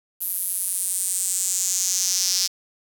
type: tone with high-pass filter sweep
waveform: square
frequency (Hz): 92.5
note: F#2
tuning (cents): 0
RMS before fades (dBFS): -24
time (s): 0.2-2.48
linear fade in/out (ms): 20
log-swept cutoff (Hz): 12000 to 5200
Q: 4.2
effects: 7-bit